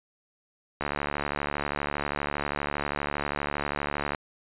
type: click train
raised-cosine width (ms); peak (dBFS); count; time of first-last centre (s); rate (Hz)
0.5; -13; 243; 0.81-4.148; 72.5
effects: resampled to 8000 Hz